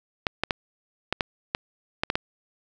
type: clicks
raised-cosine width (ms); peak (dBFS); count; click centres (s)
0.3; -7; 9; 0.268 / 0.436 / 0.508 / 1.126 / 1.208 / 1.549 / 2.035 / 2.101 / 2.155
effects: 8-bit